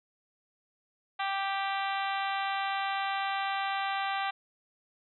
harmonic tone, 392 Hz, G4, in tune, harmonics 2 / 3 / 4 / 5 / 6 / 7 / 8 / 9 / 10, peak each -32 / -36 / -38 / -40 / -42 / -43 / -44 / -45 / -46 dBFS, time 1.19-4.31 s, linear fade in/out 10 ms, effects none

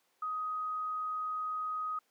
sine tone, 1254 Hz, D#6, 13 cents sharp, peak -33 dBFS, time 0.22-1.99 s, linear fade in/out 5 ms, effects pink hiss -73 dBFS RMS until 2.1 s + high-pass 400 Hz 12 dB/octave

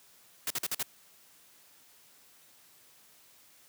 white noise bursts, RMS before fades -32 dBFS, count 5, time 0.47-0.828 s, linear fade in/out 2 ms, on 34 ms, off 47 ms, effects white hiss -60 dBFS RMS until 3.68 s + high-pass 80 Hz 12 dB/octave

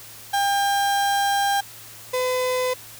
35% pulse tone pair in turn, 800 / 506 Hz, G5 / B4, +35 / +42 cents, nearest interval minor sixth, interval 793 cents, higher first, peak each -17 / -19 dBFS, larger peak first, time 0.33-1.61 / 2.13-2.74 s, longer first, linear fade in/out 10 ms, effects added 110 Hz sine -52 dBFS peak until 2.99 s + white hiss -42 dBFS RMS until 2.99 s

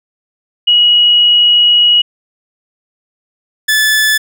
sine / sawtooth tone pair in turn, 2907 / 1734.5 Hz, F#7 / A6, -31 / -25 cents, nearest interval major sixth, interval 894 cents, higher first, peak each -5 dBFS, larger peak neither, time 0.67-2.02 / 3.68-4.18 s, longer first, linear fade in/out 10 ms, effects none

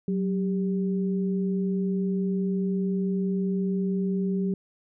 sine tone pair together, 187.12 / 396.5 Hz, F#3 / G4, +20 / +20 cents, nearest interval octave + minor second, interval 1300 cents, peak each -24 / -31 dBFS, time 0.08-4.54 s, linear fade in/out 2 ms, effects none

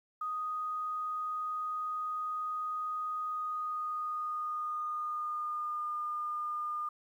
sine tone with pitch glide, 1244.5 to 1211.9 Hz, D#6 to D#6, 0 to -46 cents, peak -33 dBFS, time 0.21-6.89 s, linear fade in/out 5 ms, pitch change -46 cents, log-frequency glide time 3.25-5.93 s, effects 11-bit

